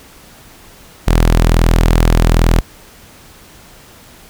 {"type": "tone", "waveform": "sawtooth", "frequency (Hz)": 41.2, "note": "E1", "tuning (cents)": 0, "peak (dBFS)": -4, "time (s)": [1.07, 2.61], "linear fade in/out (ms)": 10, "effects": ["pink hiss -41 dBFS RMS until 4.29 s"]}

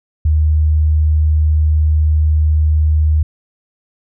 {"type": "tone", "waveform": "sine", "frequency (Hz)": 77, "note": "D#2", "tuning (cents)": -17, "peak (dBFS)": -9, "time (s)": [0.25, 3.23], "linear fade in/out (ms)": 5, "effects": []}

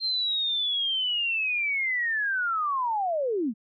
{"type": "linear sweep", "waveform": "sine", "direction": "down", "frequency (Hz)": [4186, 198], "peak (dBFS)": -24, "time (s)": [0, 3.54], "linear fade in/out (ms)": 50, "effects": []}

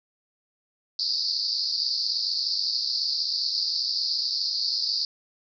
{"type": "band-pass noise", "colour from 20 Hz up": "pink", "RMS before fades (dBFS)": -27, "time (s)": [0.99, 5.05], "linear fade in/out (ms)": 2, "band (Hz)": [4400, 5000], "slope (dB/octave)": 96, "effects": []}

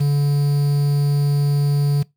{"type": "tone with quantisation", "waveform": "triangle", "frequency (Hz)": 143.6, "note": "D3", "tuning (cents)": -39, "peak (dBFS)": -12, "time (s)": [0, 2.03], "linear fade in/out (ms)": 10, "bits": 6, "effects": ["noise-tail reverb RT60 0.2 s tail -23 dB re dry"]}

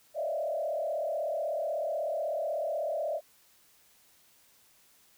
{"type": "tone with frequency modulation", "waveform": "sine", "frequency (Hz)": 624, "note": "D#5", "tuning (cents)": 5, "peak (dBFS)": -29, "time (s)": [0.14, 3.21], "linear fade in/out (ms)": 50, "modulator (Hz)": 36.2, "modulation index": 1.6, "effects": ["white hiss -63 dBFS RMS until 5.17 s"]}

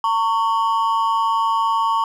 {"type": "ring-modulated tone", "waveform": "triangle", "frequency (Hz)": 1011, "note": "B5", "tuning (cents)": 40, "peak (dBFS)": -11, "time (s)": [0.04, 2.04], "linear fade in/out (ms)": 2, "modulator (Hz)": 102, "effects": []}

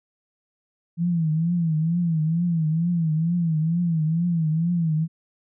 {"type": "tone with vibrato", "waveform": "sine", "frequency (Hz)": 164.81, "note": "E3", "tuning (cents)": 0, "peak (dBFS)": -19, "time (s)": [0.97, 5.08], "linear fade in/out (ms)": 50, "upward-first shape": "triangle", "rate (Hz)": 2.2, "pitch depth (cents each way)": 130, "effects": []}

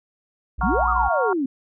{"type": "tone", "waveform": "triangle", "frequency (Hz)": 58.8, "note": "A#1", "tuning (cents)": 16, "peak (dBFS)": -23, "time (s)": [0.58, 1.09], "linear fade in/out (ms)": 10}
{"type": "chord", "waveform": "sine", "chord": "Gb major seventh", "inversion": "none", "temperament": "equal", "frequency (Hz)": [740, 932.3, 1108.7, 1396.9], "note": ["Gb5", "Bb5", "Db6", "F6"], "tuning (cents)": [0, 0, 0, 0], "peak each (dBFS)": -26, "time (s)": [0.61, 1.33], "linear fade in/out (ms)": 2}
{"type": "exponential two-way sweep", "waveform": "sine", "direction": "up then down", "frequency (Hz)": [160.9, 1301, 253.6], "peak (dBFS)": -20, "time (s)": [0.63, 1.46], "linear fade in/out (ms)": 5, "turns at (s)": 0.89}
{"effects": []}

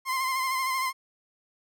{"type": "tone with vibrato", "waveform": "30% pulse", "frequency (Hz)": 1046.5, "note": "C6", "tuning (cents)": 0, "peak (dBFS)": -23, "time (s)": [0.05, 0.93], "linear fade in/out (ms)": 50, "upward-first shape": "sine", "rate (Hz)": 13, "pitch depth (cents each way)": 37, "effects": []}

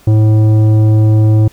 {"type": "tone with tanh clipping", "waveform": "sine", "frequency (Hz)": 108.3, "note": "A2", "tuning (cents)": -27, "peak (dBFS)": -7, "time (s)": [0.07, 1.48], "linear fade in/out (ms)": 5, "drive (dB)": 11, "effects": ["pink hiss -45 dBFS RMS until 1.52 s"]}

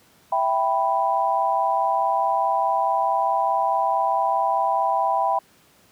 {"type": "chord", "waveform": "sine", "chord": "E minor", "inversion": "none", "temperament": "equal", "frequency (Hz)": [659.3, 784, 987.8], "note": ["E5", "G5", "B5"], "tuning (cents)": [0, 0, 0], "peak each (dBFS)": [-25, -22, -22], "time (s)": [0.32, 5.39], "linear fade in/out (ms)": 5, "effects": ["pink hiss -56 dBFS RMS until 5.91 s", "high-pass 100 Hz 12 dB/octave"]}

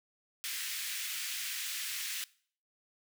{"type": "high-pass noise", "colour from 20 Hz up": "pink", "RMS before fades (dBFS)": -38, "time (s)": [0.44, 2.24], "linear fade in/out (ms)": 0, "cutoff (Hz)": 1900, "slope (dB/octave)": 24, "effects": ["noise-tail reverb RT60 0.5 s tail -21 dB re dry"]}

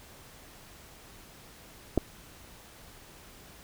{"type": "clicks", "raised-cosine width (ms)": 2, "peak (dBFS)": [-10, -15], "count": 2, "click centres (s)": [1.976, 1.979], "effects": ["pink hiss -52 dBFS RMS until 3.63 s"]}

